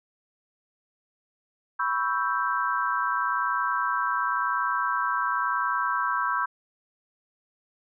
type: chord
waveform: sine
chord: C# half-diminished seventh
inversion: third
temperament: equal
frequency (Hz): 987.8 / 1108.7 / 1318.5 / 1568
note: B5 / C#6 / E6 / G6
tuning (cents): 0 / 0 / 0 / 0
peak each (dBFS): -29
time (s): 1.79-6.46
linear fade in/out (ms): 10
effects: none